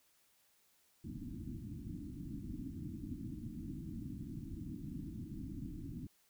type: low-pass noise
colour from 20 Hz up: white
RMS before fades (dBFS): -45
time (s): 1.04-6.07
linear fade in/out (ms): 5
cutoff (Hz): 320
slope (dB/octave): 96
effects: white hiss -72 dBFS RMS until 6.29 s